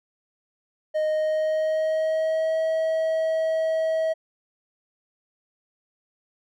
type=tone with pitch glide; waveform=triangle; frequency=619 to 641.6 Hz; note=D#5 to E5; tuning=-9 to -47 cents; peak=-19 dBFS; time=0.94-4.14 s; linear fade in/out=20 ms; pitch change=+62 cents; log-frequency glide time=1.07-2.58 s; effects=none